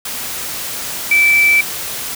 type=tone in noise; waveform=sine; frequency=2323 Hz; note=D7; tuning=20 cents flat; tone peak=-8 dBFS; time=1.11-1.61 s; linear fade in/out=5 ms; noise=white; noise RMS=-24 dBFS; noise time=0.05-2.15 s; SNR=+13 dB; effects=none